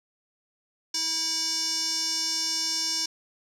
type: tone with band-pass filter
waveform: square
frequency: 323.9 Hz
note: E4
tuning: 30 cents flat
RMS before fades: -28 dBFS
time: 0.94-3.06 s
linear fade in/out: 5 ms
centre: 5600 Hz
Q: 6.6
effects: none